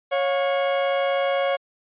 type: tone pair together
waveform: 40% pulse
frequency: 552 / 712.1 Hz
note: C#5 / F5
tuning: -7 / +33 cents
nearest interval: major third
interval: 440 cents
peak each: -20 / -26 dBFS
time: 0.11-1.57 s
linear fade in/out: 20 ms
effects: resampled to 8000 Hz